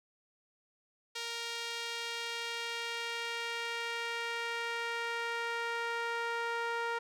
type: tone with band-pass filter sweep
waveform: sawtooth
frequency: 466.2 Hz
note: A#4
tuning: in tune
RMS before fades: -37 dBFS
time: 1.15-6.99 s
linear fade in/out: 10 ms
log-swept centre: 4000 to 1300 Hz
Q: 1.1
effects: none